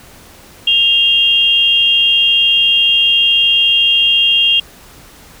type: tone pair together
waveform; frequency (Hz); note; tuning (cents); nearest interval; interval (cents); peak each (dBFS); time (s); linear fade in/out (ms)
sine; 2794 / 3233; F7 / G#7; 0 / -47; minor third; 253; -11; 0.67-4.6; 5
effects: pink hiss -40 dBFS RMS until 5.4 s